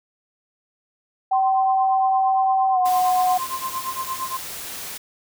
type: tone with pitch glide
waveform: sine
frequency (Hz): 767 to 734.5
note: G5 to F#5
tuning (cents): -38 to -13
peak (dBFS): -16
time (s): 1.31-3.38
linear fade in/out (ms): 10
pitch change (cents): -75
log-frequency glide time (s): 2.72-2.78
type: tone with tremolo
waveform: sine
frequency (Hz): 1046.5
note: C6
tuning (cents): 0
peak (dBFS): -22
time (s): 1.33-4.37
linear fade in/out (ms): 2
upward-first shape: triangle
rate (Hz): 8.7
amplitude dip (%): 100
type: noise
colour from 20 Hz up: white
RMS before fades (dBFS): -33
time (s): 2.85-4.98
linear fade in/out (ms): 10
effects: none